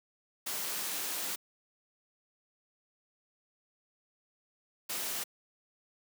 white noise bursts at uneven times, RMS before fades -36 dBFS, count 2, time 0.46-1.36 / 4.89-5.24 s, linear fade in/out 10 ms, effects high-pass 200 Hz 12 dB/octave

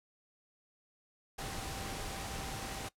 sine tone in noise, 782 Hz, G5, 4 cents flat, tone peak -48 dBFS, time 1.38-2.89 s, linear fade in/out 10 ms, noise pink, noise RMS -41 dBFS, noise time 1.38-2.89 s, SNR -10 dB, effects noise-tail reverb RT60 0.1 s tail -19 dB re dry + low-pass 11000 Hz 12 dB/octave

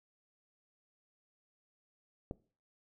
click, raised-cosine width 2 ms, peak -25 dBFS, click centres 2.311 s, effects noise-tail reverb RT60 0.4 s tail -21 dB re dry

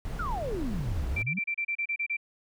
brown noise, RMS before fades -34 dBFS, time 0.05-1.22 s, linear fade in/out 0 ms
sine exponential two-way sweep, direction down then up, 1485 to 57 to 210.9 Hz, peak -31 dBFS, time 0.19-1.39 s, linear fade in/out 5 ms, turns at 1.07 s
sine tone bursts, 2349 Hz, D7, in tune, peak -27 dBFS, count 10, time 1.16-2.169 s, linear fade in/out 10 ms, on 73 ms, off 31 ms
effects none

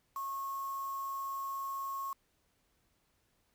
sine tone with quantisation, 1091 Hz, C#6, 28 cents flat, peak -36 dBFS, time 0.16-2.13 s, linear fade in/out 2 ms, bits 8, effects pink hiss -75 dBFS RMS until 3.54 s

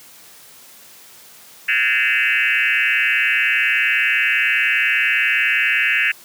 sine tone with frequency modulation, 2175 Hz, C#7, 33 cents flat, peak -14 dBFS, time 1.68-6.12 s, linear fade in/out 10 ms, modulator 120 Hz, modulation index 5, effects white hiss -44 dBFS RMS until 6.24 s + high-pass 100 Hz 12 dB/octave

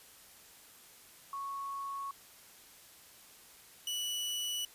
sine / sawtooth tone pair in turn, 1106 / 2953 Hz, C#6 / F#7, -4 / -4 cents, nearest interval octave + perfect fourth, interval 1700 cents, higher second, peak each -37 / -31 dBFS, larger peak second, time 1.33-2.11 / 3.87-4.65 s, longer neither, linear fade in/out 2 ms, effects white hiss -57 dBFS RMS until 4.74 s + resampled to 32000 Hz

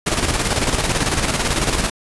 pink noise with tremolo, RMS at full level -17 dBFS, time 0.06-1.9 s, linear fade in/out 10 ms, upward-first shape square, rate 18 Hz, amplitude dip 50%, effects resampled to 24000 Hz

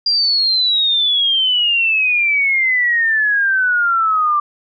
sine exponential sweep, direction down, 4812 to 1174.7 Hz, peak -12 dBFS, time 0.06-4.4 s, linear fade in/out 5 ms, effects none

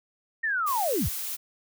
sine linear sweep, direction down, 1864.7 to 32.76 Hz, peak -24 dBFS, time 0.43-1.09 s, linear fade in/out 10 ms
blue noise, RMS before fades -33 dBFS, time 0.66-1.37 s, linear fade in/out 20 ms
effects none

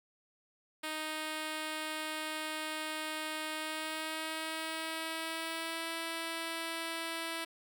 5% pulse tone with pitch glide, 311.1 to 329.6 Hz, D#4 to E4, 0 to 0 cents, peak -25 dBFS, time 0.83-7.45 s, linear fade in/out 10 ms, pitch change +100 cents, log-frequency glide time 3.54-5.9 s, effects none

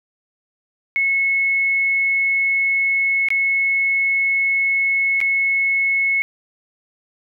sine tone with dropouts, 2190 Hz, C#7, 22 cents flat, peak -15 dBFS, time 0.96-6.22 s, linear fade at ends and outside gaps 0 ms, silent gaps 3.286-3.304 / 5.204-5.213 s, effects none

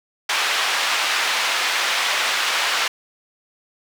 white band-pass noise, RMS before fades -21 dBFS, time 0.29-2.88 s, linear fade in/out 5 ms, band 820 to 3300 Hz, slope 12 dB/octave, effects none

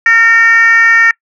sine tone with frequency modulation, 1827 Hz, A#6, 35 cents flat, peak -3 dBFS, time 0.06-1.11 s, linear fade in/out 2 ms, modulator 455 Hz, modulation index 0.7, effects noise-tail reverb RT60 0.1 s tail -24 dB re dry + tanh soft clip ceiling 0 dBFS

